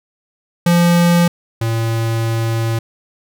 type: tone pair in turn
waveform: square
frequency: 172.7 / 113.85 Hz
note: F3 / A#2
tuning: -19 / -40 cents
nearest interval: perfect fifth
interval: 721 cents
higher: first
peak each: -10 / -16 dBFS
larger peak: first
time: 0.66-1.28 / 1.61-2.79 s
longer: second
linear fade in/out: 5 ms
effects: none